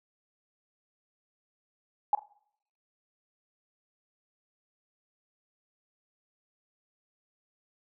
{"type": "tone with echo", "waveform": "sine", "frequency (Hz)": 831, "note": "G#5", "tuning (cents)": 1, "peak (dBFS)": -19, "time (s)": [2.13, 2.15], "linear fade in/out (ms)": 2, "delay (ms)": 43, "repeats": 2, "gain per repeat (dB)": -15, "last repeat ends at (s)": 2.236, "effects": ["noise-tail reverb RT60 0.7 s tail -24 dB re dry"]}